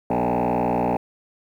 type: tone with frequency modulation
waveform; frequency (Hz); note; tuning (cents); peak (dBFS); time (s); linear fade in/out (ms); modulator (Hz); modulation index
sine; 523.3; C5; 0; -16; 0.1-0.97; 5; 60.3; 6.1
effects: tanh soft clip ceiling -18 dBFS + 9-bit